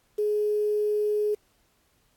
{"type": "tone with quantisation", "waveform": "sine", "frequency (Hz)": 420, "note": "G#4", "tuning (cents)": 19, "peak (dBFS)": -22, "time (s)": [0.18, 1.35], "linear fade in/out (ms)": 10, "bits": 8, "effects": ["pink hiss -67 dBFS RMS until 2.16 s", "AAC 64 kbps"]}